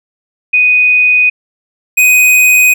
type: tone pair in turn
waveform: sine / square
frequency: 2489 / 2499 Hz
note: D#7 / D#7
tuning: 0 / +7 cents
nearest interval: unison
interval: 7 cents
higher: second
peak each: -5 dBFS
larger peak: neither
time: 0.53-1.3 / 1.97-2.74 s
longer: neither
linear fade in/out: 10 ms
effects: none